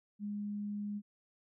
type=tone; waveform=sine; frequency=206.1 Hz; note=G#3; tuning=13 cents flat; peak=-36 dBFS; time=0.19-1.02 s; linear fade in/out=50 ms; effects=none